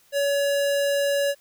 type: tone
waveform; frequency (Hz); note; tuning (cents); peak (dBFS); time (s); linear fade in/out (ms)
square; 565; C#5; +33; -21; 0.12-1.35; 50
effects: white hiss -59 dBFS RMS until 1.4 s